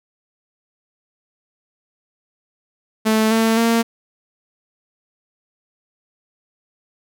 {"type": "tone with pitch steps", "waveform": "sawtooth", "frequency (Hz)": [218.9, 224.4, 230], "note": ["A3", "A3", "A#3"], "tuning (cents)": [-9, 34, -23], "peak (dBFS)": -10, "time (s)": [3.05, 3.83], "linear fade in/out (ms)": 20, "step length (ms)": 260, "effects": []}